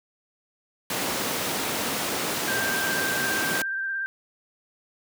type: high-pass noise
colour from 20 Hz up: pink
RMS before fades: -28 dBFS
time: 0.9-3.62 s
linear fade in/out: 2 ms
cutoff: 210 Hz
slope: 12 dB/octave
type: tone with vibrato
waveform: sine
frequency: 1575 Hz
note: G6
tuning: 8 cents sharp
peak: -26 dBFS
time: 2.48-4.06 s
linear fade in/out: 0 ms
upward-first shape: sine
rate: 17 Hz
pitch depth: 24 cents each way
effects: none